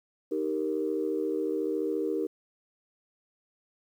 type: chord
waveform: sine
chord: Eb major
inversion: none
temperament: equal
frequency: 311.1 / 392 / 466.2 Hz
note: Eb4 / G4 / Bb4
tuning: 0 / 0 / 0 cents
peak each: -31 dBFS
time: 0.31-2.27 s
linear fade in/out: 10 ms
effects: tanh soft clip ceiling -17 dBFS + 10-bit